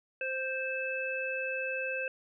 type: harmonic tone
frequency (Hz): 523.3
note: C5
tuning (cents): 0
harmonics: 1 / 3 / 5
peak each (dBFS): -36 / -37 / -35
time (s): 0.21-2.08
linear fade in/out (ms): 2
effects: none

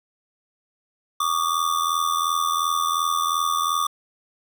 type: ring-modulated tone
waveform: square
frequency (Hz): 1174.7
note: D6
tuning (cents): 0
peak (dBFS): -18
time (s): 1.2-3.87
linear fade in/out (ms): 5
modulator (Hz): 41.4
effects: none

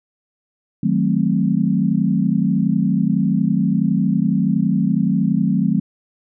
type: chord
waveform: sine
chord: D# diminished seventh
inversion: none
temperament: equal with one note detuned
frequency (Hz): 155.56 / 185 / 217.1 / 261.6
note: D#3 / F#3 / A3 / C4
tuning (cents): 0 / 0 / -23 / 0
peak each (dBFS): -22 / -18 / -19 / -22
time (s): 0.83-5.8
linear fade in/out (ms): 5
effects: none

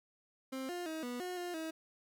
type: tone with pitch steps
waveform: 30% pulse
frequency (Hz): 263.7 / 353.2 / 317.6 / 244.8 / 361.6 / 353.5 / 320.4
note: C4 / F4 / D#4 / B3 / F#4 / F4 / E4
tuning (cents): +14 / +20 / +36 / -15 / -40 / +21 / -49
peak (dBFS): -36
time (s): 0.52-1.71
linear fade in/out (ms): 10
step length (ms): 170
effects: none

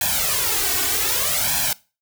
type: noise with flanger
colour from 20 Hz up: white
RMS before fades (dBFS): -21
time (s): 0.01-1.73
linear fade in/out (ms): 2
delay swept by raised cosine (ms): 1.2 to 2.7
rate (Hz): 0.64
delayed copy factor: +0.95
effects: noise-tail reverb RT60 0.3 s tail -21 dB re dry

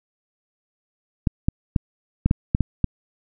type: clicks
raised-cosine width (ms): 5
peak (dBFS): -5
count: 8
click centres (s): 1.272 / 1.485 / 1.762 / 2.26 / 2.311 / 2.549 / 2.607 / 2.843
effects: none

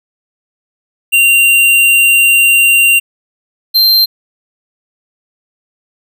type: tone pair in turn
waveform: square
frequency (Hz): 2770 / 4150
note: F7 / C8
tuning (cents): -15 / -15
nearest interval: perfect fifth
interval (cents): 700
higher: second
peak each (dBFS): -6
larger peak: neither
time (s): 1.12-3 / 3.74-4.06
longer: first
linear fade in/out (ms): 20
effects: none

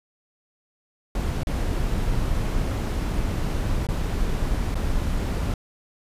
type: noise with dropouts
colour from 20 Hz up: brown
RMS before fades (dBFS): -24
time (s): 1.15-5.54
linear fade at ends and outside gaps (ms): 2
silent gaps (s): 1.434-1.47 / 3.869-3.887 / 4.745-4.754
effects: resampled to 32000 Hz

